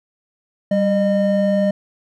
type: tone pair together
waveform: triangle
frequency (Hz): 196 / 609.1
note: G3 / D#5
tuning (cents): 0 / -37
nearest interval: octave + minor sixth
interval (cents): 1963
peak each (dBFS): -15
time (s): 0.71-1.71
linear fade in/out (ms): 5
effects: none